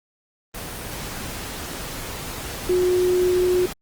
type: tone in noise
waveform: sine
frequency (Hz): 362.4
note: F#4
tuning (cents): -36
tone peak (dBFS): -16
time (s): 2.69-3.66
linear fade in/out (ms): 5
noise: pink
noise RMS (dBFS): -32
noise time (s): 0.54-3.73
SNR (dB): +13
effects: Opus 24 kbps